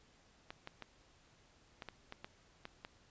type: clicks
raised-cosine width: 0.3 ms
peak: -29 dBFS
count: 9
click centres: 0.505 / 0.674 / 0.823 / 1.822 / 1.887 / 2.124 / 2.245 / 2.654 / 2.849 s
effects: pink hiss -67 dBFS RMS until 3.1 s + resampled to 16000 Hz